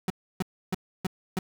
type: tone bursts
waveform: 35% pulse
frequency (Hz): 185.8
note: F#3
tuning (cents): +7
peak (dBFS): -23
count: 5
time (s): 0.08-1.39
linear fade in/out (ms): 2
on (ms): 22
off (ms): 300
effects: none